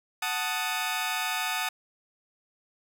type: chord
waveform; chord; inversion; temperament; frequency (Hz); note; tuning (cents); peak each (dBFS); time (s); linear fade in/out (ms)
15% pulse; D# diminished; first; equal; 740 / 880 / 1244.5; F#5 / A5 / D#6; 0 / 0 / 0; -26; 0.22-1.69; 5
effects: none